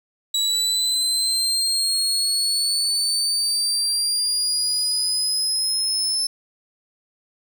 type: linear sweep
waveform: 30% pulse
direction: up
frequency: 3899 to 5274 Hz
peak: -16 dBFS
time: 0.34-6.27 s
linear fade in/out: 5 ms
effects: 8-bit